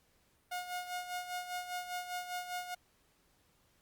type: tone with tremolo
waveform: sawtooth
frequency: 719 Hz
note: F#5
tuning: 50 cents flat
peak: -32 dBFS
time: 0.51-2.75 s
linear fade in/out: 10 ms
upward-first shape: sine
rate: 5 Hz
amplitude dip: 65%
effects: pink hiss -71 dBFS RMS until 3.81 s + Opus 48 kbps